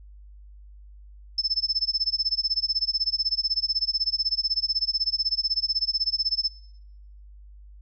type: tone with tremolo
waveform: sine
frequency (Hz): 5260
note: E8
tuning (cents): -5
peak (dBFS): -19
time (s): 1.38-6.49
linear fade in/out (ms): 2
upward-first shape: sine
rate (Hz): 16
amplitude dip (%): 100
effects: noise-tail reverb RT60 0.8 s tail -22 dB re dry + added 50 Hz sine -44 dBFS peak until 7.81 s